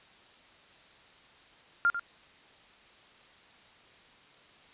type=tone with echo; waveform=sine; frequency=1396.9 Hz; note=F6; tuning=in tune; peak=-21 dBFS; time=1.85-1.9 s; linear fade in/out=0 ms; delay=95 ms; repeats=1; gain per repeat=-10 dB; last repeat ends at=1.995 s; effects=white hiss -57 dBFS RMS until 4.73 s + resampled to 8000 Hz